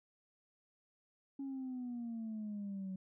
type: exponential sweep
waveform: sine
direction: down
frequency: 277.2 to 186.4 Hz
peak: -38 dBFS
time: 1.39-2.96 s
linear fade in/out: 5 ms
effects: tanh soft clip ceiling -37 dBFS